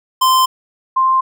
square / sine tone pair in turn, 1038 / 1048.8 Hz, C6 / C6, -14 / +4 cents, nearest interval unison, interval 18 cents, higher second, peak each -10 dBFS, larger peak neither, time 0.21-0.46 / 0.96-1.21 s, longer neither, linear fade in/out 10 ms, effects none

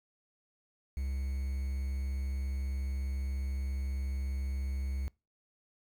triangle tone with quantisation, 67.2 Hz, C2, 47 cents sharp, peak -30 dBFS, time 0.97-5.08 s, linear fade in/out 0 ms, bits 9, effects noise-tail reverb RT60 0.3 s tail -25 dB re dry

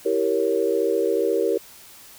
sine chord, E diminished seventh, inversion none, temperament equal, 329.6 / 392 / 466.2 / 554.4 Hz, E4 / G4 / Bb4 / Db5, 0 / 0 / 0 / 0 cents, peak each -27 / -23 / -22 / -27 dBFS, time 0.05-1.58 s, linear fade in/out 10 ms, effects white hiss -46 dBFS RMS until 2.18 s

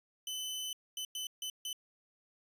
sawtooth tone bursts at uneven times, 3028 Hz, F#7, 39 cents sharp, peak -34 dBFS, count 5, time 0.27-0.73 / 0.97-1.05 / 1.15-1.27 / 1.42-1.5 / 1.65-1.73 s, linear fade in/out 2 ms, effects resampled to 32000 Hz

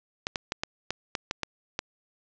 clicks, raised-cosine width 0.2 ms, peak -11 dBFS, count 9, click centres 0.269 / 0.358 / 0.521 / 0.635 / 0.906 / 1.152 / 1.311 / 1.433 / 1.791 s, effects resampled to 16000 Hz + 8-bit

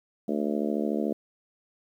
harmonic tone, 73.6 Hz, D2, 4 cents sharp, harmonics 3 / 4 / 5 / 6 / 7 / 8 / 9, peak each -29 / -31 / -33 / -35 / -36 / -37 / -38 dBFS, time 0.28-1.13 s, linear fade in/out 5 ms, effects 10-bit

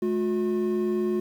triangle tone pair together, 213.8 / 360.3 Hz, A3 / F#4, -49 / -46 cents, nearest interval major sixth, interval 903 cents, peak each -25 / -22 dBFS, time 0.02-1.2 s, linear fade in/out 5 ms, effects tanh soft clip ceiling -13 dBFS + 9-bit

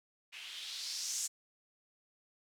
violet noise with low-pass filter sweep, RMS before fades -41 dBFS, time 0.32-1.28 s, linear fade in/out 20 ms, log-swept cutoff 2500 to 7300 Hz, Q 3, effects none

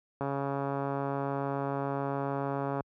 click train, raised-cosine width 1 ms, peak -19 dBFS, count 362, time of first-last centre 0.21-2.807 s, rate 139 Hz, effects high-pass 60 Hz 12 dB/octave

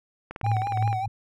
click train, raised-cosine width 0.5 ms, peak -20 dBFS, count 13, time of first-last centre 0.31-0.929 s, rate 19.4 Hz
sine tone with tremolo, 109.5 Hz, A2, 8 cents flat, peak -20 dBFS, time 0.43-1.08 s, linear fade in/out 5 ms, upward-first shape triangle, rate 3 Hz, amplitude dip 95%
triangle tone with vibrato, 780 Hz, G5, 9 cents flat, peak -24 dBFS, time 0.44-1.06 s, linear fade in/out 5 ms, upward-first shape sine, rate 5.1 Hz, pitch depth 81 cents each way
effects none

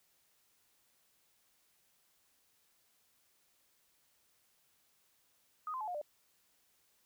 sine tone with pitch steps, 1244.5 / 1034.5 / 859.9 / 714.8 / 594.2 Hz, D#6 / C6 / A5 / F5 / D5, 0 / -20 / -40 / +40 / +20 cents, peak -37 dBFS, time 5.67-6.015 s, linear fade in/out 2 ms, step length 69 ms, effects white hiss -73 dBFS RMS until 7.05 s

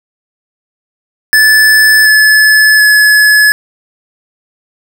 square tone with pitch steps, 1740 / 1723 / 1706.2 Hz, A6 / A6 / G#6, -20 / -37 / +46 cents, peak -4 dBFS, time 1.33-3.52 s, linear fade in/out 0 ms, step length 730 ms, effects none

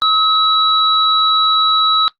sine tone pair together, 1281 / 3904 Hz, E6 / B7, -50 / -21 cents, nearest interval octave + perfect fifth, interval 1929 cents, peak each -13 dBFS, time 0.02-2.08 s, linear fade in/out 0 ms, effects noise-tail reverb RT60 0.1 s tail -18 dB re dry + Opus 24 kbps

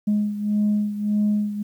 sine beating tone pair, 208.4 / 210.1 Hz, G#3 / G#3, +6 / +20 cents, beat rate 1.7 Hz, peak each -19 / -24 dBFS, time 0.07-1.63 s, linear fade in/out 10 ms, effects tanh soft clip ceiling -14 dBFS + 9-bit

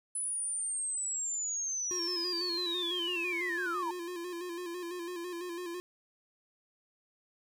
sine linear sweep, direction down, 10090 to 882 Hz, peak -32 dBFS, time 0.15-3.91 s, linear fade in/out 5 ms
square tone with vibrato, 350 Hz, F4, 4 cents sharp, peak -38 dBFS, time 1.91-5.8 s, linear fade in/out 0 ms, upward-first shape square, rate 6 Hz, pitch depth 47 cents each way
effects none

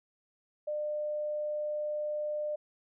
sine tone, 600 Hz, D5, 37 cents sharp, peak -31 dBFS, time 0.67-2.56 s, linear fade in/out 10 ms, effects none

